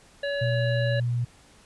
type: harmonic tone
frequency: 566 Hz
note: C#5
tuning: 36 cents sharp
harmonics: 1 / 3 / 5 / 7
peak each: -27 / -32 / -40 / -39 dBFS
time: 0.23-1 s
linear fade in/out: 5 ms
type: tone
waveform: sine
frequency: 120.4 Hz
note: B2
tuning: 44 cents flat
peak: -23 dBFS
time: 0.41-1.25 s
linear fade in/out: 10 ms
effects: pink hiss -55 dBFS RMS until 1.65 s + resampled to 24000 Hz